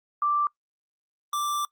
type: tone pair in turn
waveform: sine / square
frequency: 1174.7 / 1174.7 Hz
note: D6 / D6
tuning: 0 / 0 cents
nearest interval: unison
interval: 0 cents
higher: neither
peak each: -21 / -26 dBFS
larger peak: first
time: 0.22-0.47 / 1.33-1.65 s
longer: second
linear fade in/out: 2 ms
effects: noise-tail reverb RT60 0.1 s tail -21 dB re dry + Opus 48 kbps